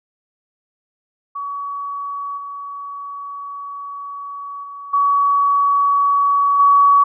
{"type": "tone with level steps", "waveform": "sine", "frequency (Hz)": 1131, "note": "C#6", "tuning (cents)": 34, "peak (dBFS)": [-23, -27, -30, -12, -8], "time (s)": [1.35, 7.04], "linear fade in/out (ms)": 10, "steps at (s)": [2.37, 4.63, 4.93, 6.59], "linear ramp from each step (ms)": 10, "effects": []}